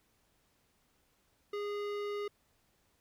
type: tone with hard clipping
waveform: sine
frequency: 411.1 Hz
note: G#4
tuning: 18 cents flat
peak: -37 dBFS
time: 1.53-2.28 s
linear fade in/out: 5 ms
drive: 16 dB
effects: pink hiss -73 dBFS RMS until 3 s